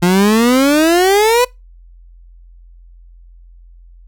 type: exponential sweep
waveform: 30% pulse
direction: up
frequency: 172.5 to 505 Hz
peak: -6 dBFS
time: 0.02-1.45 s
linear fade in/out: 10 ms
effects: noise-tail reverb RT60 0.2 s tail -23 dB re dry + added 43 Hz sine -38 dBFS peak until 4.07 s